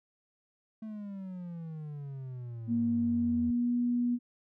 triangle exponential sweep, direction down, 221.7 to 82.41 Hz, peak -36 dBFS, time 0.82-3.51 s, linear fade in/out 5 ms
sine tone with pitch glide, 234.2 to 242.2 Hz, A#3 to B3, +8 to -34 cents, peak -26 dBFS, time 2.67-4.19 s, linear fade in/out 50 ms, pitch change +58 cents, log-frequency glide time 2.84-3.75 s
effects none

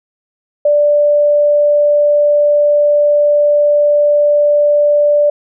sine tone, 587.3 Hz, D5, in tune, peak -7 dBFS, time 0.65-5.3 s, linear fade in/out 5 ms, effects none

